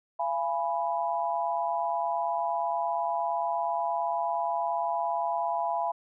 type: chord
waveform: sine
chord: F diminished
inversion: none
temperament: equal with one note detuned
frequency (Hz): 682.1 / 830.6 / 987.8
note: F5 / Ab5 / Cb6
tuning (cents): -41 / 0 / 0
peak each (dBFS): -30 / -31 / -31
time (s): 0.19-5.92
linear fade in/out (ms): 10
effects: none